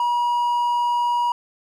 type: tone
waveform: triangle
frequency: 961 Hz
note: B5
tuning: 48 cents flat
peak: -16 dBFS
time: 0-1.32 s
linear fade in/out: 2 ms
effects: none